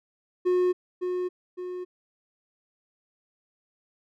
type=tone with echo; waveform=triangle; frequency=362 Hz; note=F#4; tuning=38 cents flat; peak=-18 dBFS; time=0.45-0.73 s; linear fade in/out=20 ms; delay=560 ms; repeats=2; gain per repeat=-6 dB; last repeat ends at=1.85 s; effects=none